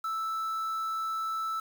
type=tone with quantisation; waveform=triangle; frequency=1318.5 Hz; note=E6; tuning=in tune; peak=-28 dBFS; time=0.04-1.6 s; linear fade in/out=5 ms; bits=8; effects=none